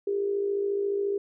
sine tone with amplitude modulation, 401.1 Hz, G4, 40 cents sharp, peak -22 dBFS, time 0.07-1.18 s, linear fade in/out 5 ms, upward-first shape sine, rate 54.3 Hz, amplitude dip 55%, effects none

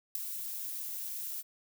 violet noise with ADSR envelope, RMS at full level -29 dBFS, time 0.15-1.43 s, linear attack 4 ms, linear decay 5 ms, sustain -10 dB, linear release 32 ms, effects none

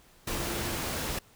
sine tone in noise, 344.8 Hz, F4, 22 cents flat, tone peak -40 dBFS, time 0.27-0.79 s, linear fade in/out 5 ms, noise pink, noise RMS -33 dBFS, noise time 0.27-1.19 s, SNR -10 dB, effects pink hiss -59 dBFS RMS until 1.35 s

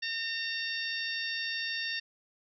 harmonic tone, 913 Hz, A#5, 36 cents flat, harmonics 2 / 3 / 4 / 5 / 6, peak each -36 / -38 / -39 / -40 / -41 dBFS, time 0.02-2 s, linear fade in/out 10 ms, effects none

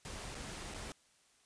pink noise with dropouts, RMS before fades -45 dBFS, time 0.05-0.92 s, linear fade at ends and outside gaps 0 ms, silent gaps 0.346-0.352 / 0.739-0.745 s, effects white hiss -69 dBFS RMS until 1.45 s + resampled to 22050 Hz

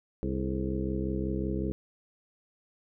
harmonic tone with a mistuned harmonic, 65.41 Hz, C2, in tune, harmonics 1 / 2 / 3 / 4 / 5 / 6 / 7 / 8, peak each -34 / -37 / -34 / -40 / -35 / -37 / -46 / -44 dBFS, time 0.23-1.72 s, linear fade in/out 0 ms, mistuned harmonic 6, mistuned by +110 cents, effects none

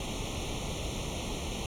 pink noise with comb filter, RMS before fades -35 dBFS, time 0-1.66 s, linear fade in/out 2 ms, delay 0.31 ms, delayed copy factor +1, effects low-pass 8000 Hz 12 dB/octave

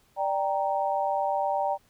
sine chord, G minor, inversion second, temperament equal with one note detuned, 589.4 / 784 / 932.3 Hz, D5 / G5 / Bb5, +6 / 0 / 0 cents, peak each -29 / -27 / -30 dBFS, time 0.16-1.78 s, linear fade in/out 50 ms, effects pink hiss -64 dBFS RMS until 1.89 s

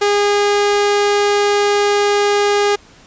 sawtooth tone, 409.1 Hz, G#4, 26 cents flat, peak -8 dBFS, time 0.01-2.76 s, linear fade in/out 10 ms, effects pink hiss -45 dBFS RMS until 3.06 s + resampled to 16000 Hz

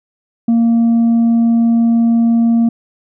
triangle tone with tanh clipping, 231.5 Hz, A#3, 12 cents flat, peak -9 dBFS, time 0.48-2.69 s, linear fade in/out 5 ms, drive 7 dB, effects none

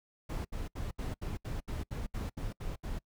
brown noise bursts, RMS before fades -37 dBFS, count 12, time 0.29-2.991 s, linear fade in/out 10 ms, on 160 ms, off 71 ms, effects noise-tail reverb RT60 0.1 s tail -25 dB re dry

